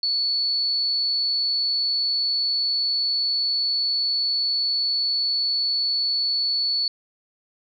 sine tone, 4435 Hz, C#8, in tune, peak -20 dBFS, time 0.03-6.88 s, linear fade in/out 2 ms, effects none

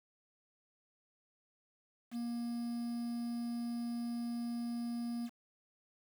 triangle tone with quantisation, 236.6 Hz, A#3, 26 cents sharp, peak -34 dBFS, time 2.11-5.3 s, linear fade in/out 50 ms, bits 9, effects none

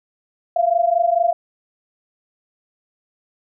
sine tone pair together, 674 / 698.5 Hz, E5 / F5, +38 / 0 cents, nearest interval minor second, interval 62 cents, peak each -17 dBFS, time 0.56-1.33 s, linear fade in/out 5 ms, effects none

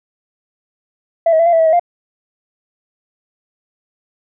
sine tone with pitch steps, 667 / 638 / 669 / 690 / 657 / 647 / 637 / 698 Hz, E5 / D#5 / E5 / F5 / E5 / E5 / D#5 / F5, +20 / +43 / +25 / -21 / -6 / -32 / +41 / -1 cents, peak -7 dBFS, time 1.26-1.796 s, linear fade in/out 5 ms, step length 67 ms, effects tanh soft clip ceiling -5 dBFS

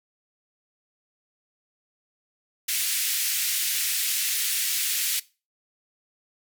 white band-pass noise, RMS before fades -26 dBFS, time 2.68-5.2 s, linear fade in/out 10 ms, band 1900 to 16000 Hz, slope 24 dB/octave, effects noise-tail reverb RT60 0.3 s tail -20 dB re dry

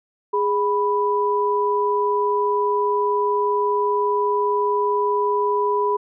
sine tone pair together, 412.8 / 987.8 Hz, G#4 / B5, -10 / 0 cents, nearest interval octave + minor third, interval 1510 cents, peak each -20 / -20 dBFS, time 0.33-5.97 s, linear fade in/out 10 ms, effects none

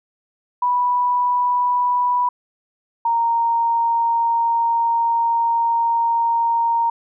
sine tone pair in turn, 983 / 928.2 Hz, B5 / A#5, -8 / -8 cents, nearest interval minor second, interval 100 cents, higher first, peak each -15 dBFS, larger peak neither, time 0.62-2.29 / 3.05-6.9 s, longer second, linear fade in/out 5 ms, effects none

